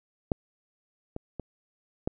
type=clicks; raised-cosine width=2 ms; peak=-11 / -21 / -21 / -14 dBFS; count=4; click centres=0.318 / 1.164 / 1.397 / 2.075 s; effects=none